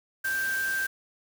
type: tone in noise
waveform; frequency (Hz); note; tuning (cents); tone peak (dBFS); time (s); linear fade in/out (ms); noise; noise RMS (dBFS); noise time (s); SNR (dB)
sine; 1573; G6; +6; -26; 0.24-0.87; 10; white; -38; 0.24-0.87; +9
effects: none